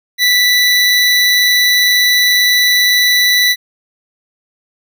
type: tone pair together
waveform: square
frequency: 1975.5 / 3951 Hz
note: B6 / B7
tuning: 0 / 0 cents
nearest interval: octave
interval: 1200 cents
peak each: -12 dBFS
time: 0.18-3.56 s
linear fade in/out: 50 ms
effects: none